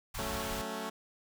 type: band-stop noise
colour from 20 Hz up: pink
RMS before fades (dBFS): -40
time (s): 0.14-0.62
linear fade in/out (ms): 10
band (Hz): 180 to 770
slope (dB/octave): 48
type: chord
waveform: 10% pulse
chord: F# minor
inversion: none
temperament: equal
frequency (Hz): 185 / 220 / 277.2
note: F#3 / A3 / C#4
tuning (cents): 0 / 0 / 0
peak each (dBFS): -35 / -30 / -34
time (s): 0.18-0.9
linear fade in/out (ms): 10
effects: none